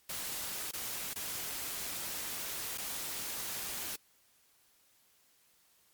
white noise with dropouts, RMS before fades -39 dBFS, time 0.09-3.96 s, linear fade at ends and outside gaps 5 ms, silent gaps 0.712-0.734 / 1.135-1.158 / 2.776-2.781 s, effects white hiss -68 dBFS RMS until 5.93 s + MP3 96 kbps

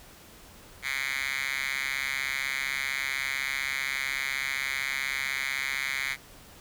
5% pulse tone with high-pass filter, 135.8 Hz, C#3, 35 cents flat, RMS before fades -31 dBFS, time 0.82-6.17 s, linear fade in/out 50 ms, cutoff 2200 Hz, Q 7.3, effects pink hiss -51 dBFS RMS until 6.6 s

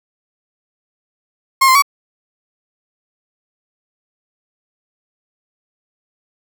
35% pulse tone with pitch steps, 1072 / 1043 / 1130 Hz, C6 / C6 / C#6, +42 / -6 / +33 cents, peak -6 dBFS, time 1.61-1.823 s, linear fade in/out 10 ms, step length 71 ms, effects none

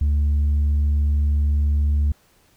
sine tone, 73.1 Hz, D2, 7 cents flat, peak -13 dBFS, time 0.01-2.12 s, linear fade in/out 5 ms, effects tanh soft clip ceiling -15 dBFS + pink hiss -58 dBFS RMS until 2.56 s

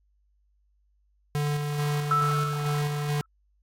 square tone with tremolo, 146.9 Hz, D3, 1 cent sharp, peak -25 dBFS, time 1.35-3.21 s, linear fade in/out 0 ms, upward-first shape square, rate 2.3 Hz, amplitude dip 30%
sine tone with exponential decay, 1318.5 Hz, E6, in tune, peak -19 dBFS, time 2.11-3.26 s, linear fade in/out 2 ms, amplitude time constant 250 ms
effects added 50 Hz sine -64 dBFS peak until 3.62 s + AAC 48 kbps

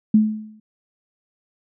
sine tone with exponential decay, 215.4 Hz, A3, 37 cents flat, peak -8 dBFS, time 0.14-0.6 s, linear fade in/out 5 ms, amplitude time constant 100 ms, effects none

